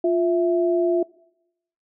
sine tone pair together, 350 / 659.9 Hz, F4 / E5, +4 / +2 cents, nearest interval major seventh, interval 1098 cents, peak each -18 / -22 dBFS, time 0.04-1.03 s, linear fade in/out 5 ms, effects noise-tail reverb RT60 0.8 s tail -23 dB re dry

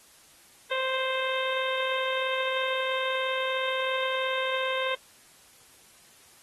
harmonic tone, 523.3 Hz, C5, in tune, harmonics 1 / 2 / 3 / 4 / 5 / 6 / 7, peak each -30 / -33 / -35 / -36 / -37 / -38 / -38 dBFS, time 0.71-4.95 s, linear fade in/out 5 ms, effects white hiss -56 dBFS RMS until 6.42 s + AAC 32 kbps

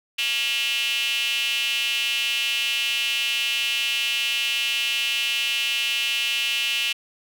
square tone with high-pass filter, 127.4 Hz, C3, 46 cents flat, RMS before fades -24 dBFS, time 0.18-6.93 s, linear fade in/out 10 ms, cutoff 2800 Hz, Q 7.2, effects none

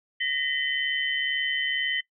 sine tone cluster, 1863 / 2005 / 3056 Hz, A#6 / B6 / G7, -2 / +26 / -45 cents, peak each -31 / -29 / -29 dBFS, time 0.2-2.01 s, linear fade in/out 10 ms, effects noise-tail reverb RT60 0.1 s tail -18 dB re dry

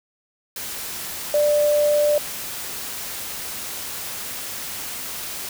sine tone in noise, 591 Hz, D5, 11 cents sharp, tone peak -15 dBFS, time 1.34-2.18 s, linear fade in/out 2 ms, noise white, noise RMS -31 dBFS, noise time 0.56-5.49 s, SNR +13 dB, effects none

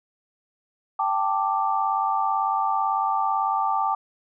sine chord, G suspended second, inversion none, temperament just, 784 / 882 / 1176 Hz, G5 / A5 / D6, 0 / +4 / +2 cents, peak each -25 dBFS, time 0.99-3.95 s, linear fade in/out 5 ms, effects none

